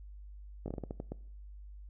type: slowing click train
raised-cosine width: 2 ms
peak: -25 dBFS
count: 9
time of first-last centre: 0.66-1.12 s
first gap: 20 ms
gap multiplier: 1.29
effects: noise-tail reverb RT60 0.6 s tail -21 dB re dry + added 50 Hz sine -46 dBFS peak until 1.89 s